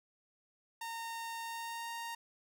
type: tone with pitch glide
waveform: sawtooth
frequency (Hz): 918 to 928.1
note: A#5 to A#5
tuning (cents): -27 to -8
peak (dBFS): -36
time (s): 0.81-2.15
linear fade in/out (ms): 5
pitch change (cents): +19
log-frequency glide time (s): 1.41-1.9
effects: none